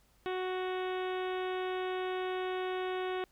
harmonic tone, 370 Hz, F#4, in tune, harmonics 1 / 2 / 3 / 4 / 5 / 6 / 7 / 8 / 9 / 10, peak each -34 / -40 / -44 / -46 / -48 / -50 / -51 / -52 / -53 / -54 dBFS, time 0.26-3.24 s, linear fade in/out 0 ms, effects added 50 Hz sine -69 dBFS peak until 3.31 s + pink hiss -69 dBFS RMS until 3.31 s

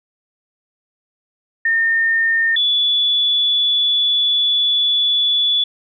sine tone pair in turn, 1821 / 3438 Hz, A#6 / A7, -41 / -41 cents, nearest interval major seventh, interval 1100 cents, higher second, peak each -13 dBFS, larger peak neither, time 1.65-2.56 / 2.56-5.64 s, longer second, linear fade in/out 5 ms, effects none

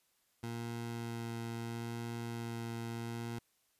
20% pulse tone with vibrato, 116.54 Hz, A#2, in tune, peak -34 dBFS, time 0.43-3.39 s, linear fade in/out 5 ms, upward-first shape sine, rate 0.75 Hz, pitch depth 10 cents each way, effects white hiss -75 dBFS RMS until 3.79 s + resampled to 32000 Hz

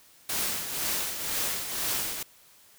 white noise with tremolo, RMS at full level -28 dBFS, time 0.29-2.23 s, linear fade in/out 5 ms, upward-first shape triangle, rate 2 Hz, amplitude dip 60%, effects white hiss -57 dBFS RMS until 2.78 s

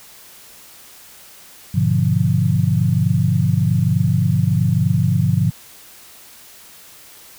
sine chord, G# diminished seventh, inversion none, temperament equal with one note detuned, 102.34 / 123.47 / 146.83 / 174.61 Hz, G#2 / B2 / D3 / F3, -25 / 0 / 0 / 0 cents, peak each -19 dBFS, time 1.74-5.51 s, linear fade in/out 10 ms, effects white hiss -43 dBFS RMS until 7.38 s

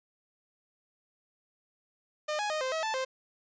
sawtooth tone with pitch steps, 607 / 834 / 618 / 520 / 641 / 879 / 523 Hz, D#5 / G#5 / D#5 / C5 / E5 / A5 / C5, -43 / +7 / -12 / -11 / -49 / -2 / -1 cents, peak -26 dBFS, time 2.28-3.05 s, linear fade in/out 10 ms, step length 110 ms, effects resampled to 16000 Hz

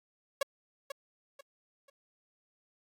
sawtooth tone with echo, 554.4 Hz, C#5, in tune, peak -23 dBFS, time 0.41-0.43 s, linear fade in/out 5 ms, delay 490 ms, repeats 3, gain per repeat -10 dB, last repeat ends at 1.9 s, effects AAC 48 kbps

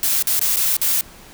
blue noise with dropouts, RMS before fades -18 dBFS, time 0.03-1.01 s, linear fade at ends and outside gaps 1 ms, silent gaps 0.225-0.271 / 0.394-0.413 / 0.56-0.568 / 0.767-0.815 s, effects pink hiss -43 dBFS RMS until 1.33 s

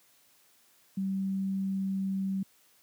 sine tone, 192.9 Hz, G3, 28 cents flat, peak -28 dBFS, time 0.97-2.43 s, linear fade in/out 5 ms, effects white hiss -64 dBFS RMS until 2.82 s + high-pass 100 Hz 12 dB/octave

